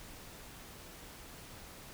silence, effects pink hiss -51 dBFS RMS until 1.93 s

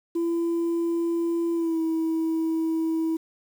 sine tone with pitch glide, 337.1 to 323.7 Hz, E4 to E4, +39 to -31 cents, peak -20 dBFS, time 0.15-3.17 s, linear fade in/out 10 ms, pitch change -70 cents, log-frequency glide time 1.54-1.8 s, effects tanh soft clip ceiling -21 dBFS + 8-bit

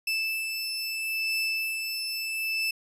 30% pulse beating tone pair, 2637 / 2637.76 Hz, E7 / E7, 0 / 0 cents, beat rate 0.76 Hz, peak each -26 / -32 dBFS, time 0.07-2.71 s, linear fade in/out 5 ms, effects resampled to 32000 Hz

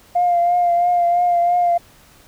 sine tone with vibrato, 701 Hz, F5, 6 cents sharp, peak -12 dBFS, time 0.15-1.78 s, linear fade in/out 10 ms, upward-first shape triangle, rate 3 Hz, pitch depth 32 cents each way, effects tanh soft clip ceiling -8 dBFS + pink hiss -49 dBFS RMS until 2.27 s

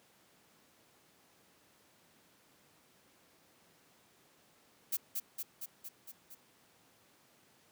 violet noise with echo, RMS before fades -33 dBFS, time 4.92-4.97 s, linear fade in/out 10 ms, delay 230 ms, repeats 6, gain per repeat -3 dB, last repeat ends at 6.35 s, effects pink hiss -66 dBFS RMS until 7.71 s + high-pass 150 Hz 12 dB/octave

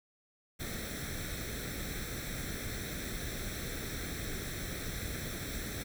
pink noise with comb filter, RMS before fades -39 dBFS, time 0.59-5.84 s, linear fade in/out 20 ms, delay 0.52 ms, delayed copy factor +0.75, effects none

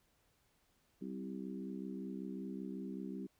harmonic tone with a mistuned harmonic, 65.3 Hz, C2, 3 cents flat, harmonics 3 / 4 / 5 / 6, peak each -44 / -46 / -48 / -51 dBFS, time 1.01-3.27 s, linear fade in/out 10 ms, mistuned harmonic 3, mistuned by -22 cents, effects pink hiss -75 dBFS RMS until 3.39 s

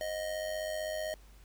square tone with amplitude modulation, 623 Hz, D#5, 2 cents sharp, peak -32 dBFS, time 0.01-1.14 s, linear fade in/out 0 ms, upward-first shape sine, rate 95.7 Hz, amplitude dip 60%, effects added 50 Hz sine -54 dBFS peak until 1.44 s + pink hiss -63 dBFS RMS until 1.44 s

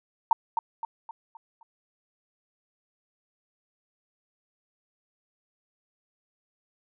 sine tone with echo, 913 Hz, A#5, 36 cents flat, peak -15 dBFS, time 0.31-0.33 s, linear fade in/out 2 ms, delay 260 ms, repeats 5, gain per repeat -7 dB, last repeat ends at 1.63 s, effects none

